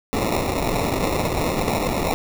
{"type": "noise with sample-and-hold", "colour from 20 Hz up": "violet", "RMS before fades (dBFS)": -22, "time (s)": [0.13, 2.14], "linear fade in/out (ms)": 0, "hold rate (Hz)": 1575, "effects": []}